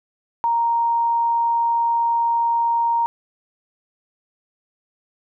sine tone, 932.3 Hz, A#5, in tune, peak -16 dBFS, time 0.44-3.06 s, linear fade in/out 0 ms, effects none

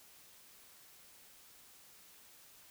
silence, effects white hiss -60 dBFS RMS until 2.7 s

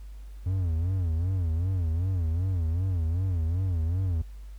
triangle tone with vibrato, 87.31 Hz, F2, in tune, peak -22 dBFS, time 0.46-4.22 s, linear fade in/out 5 ms, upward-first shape sine, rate 2.6 Hz, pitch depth 160 cents each way, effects added 50 Hz sine -39 dBFS peak until 4.58 s + pink hiss -62 dBFS RMS until 4.58 s

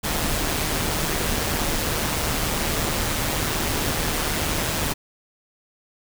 pink noise with amplitude modulation, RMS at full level -22 dBFS, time 0.03-4.94 s, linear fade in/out 20 ms, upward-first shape sine, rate 154 Hz, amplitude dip 45%, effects none

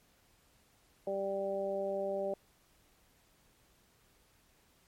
harmonic tone, 196 Hz, G3, in tune, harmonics 1 / 2 / 3 / 4, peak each -45 / -38 / -34 / -44 dBFS, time 1.07-2.34 s, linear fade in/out 2 ms, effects pink hiss -68 dBFS RMS until 4.87 s + MP3 64 kbps

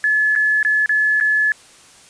sine tone with dropouts, 1717 Hz, A6, 43 cents flat, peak -13 dBFS, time 0.04-1.52 s, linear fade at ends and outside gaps 1 ms, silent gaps 0.353-0.36 / 0.629-0.649 / 0.86-0.893 / 1.201-1.209 s, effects white hiss -46 dBFS RMS until 2.09 s + resampled to 22050 Hz

